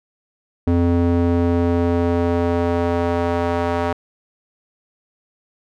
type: tone with band-pass filter sweep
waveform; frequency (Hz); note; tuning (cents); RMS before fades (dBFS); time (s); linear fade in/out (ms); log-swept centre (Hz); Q
square; 86; F2; -26; -18; 0.67-3.93; 5; 260 to 770; 1
effects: none